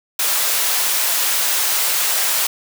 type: high-pass noise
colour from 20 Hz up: white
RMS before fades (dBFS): -18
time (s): 0.19-2.47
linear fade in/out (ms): 5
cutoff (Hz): 610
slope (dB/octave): 12
effects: none